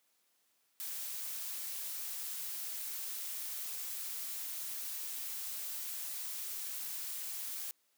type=noise; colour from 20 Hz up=blue; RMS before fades=-41 dBFS; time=0.8-7.71 s; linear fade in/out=0 ms; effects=white hiss -75 dBFS RMS until 7.97 s + high-pass 200 Hz 12 dB/octave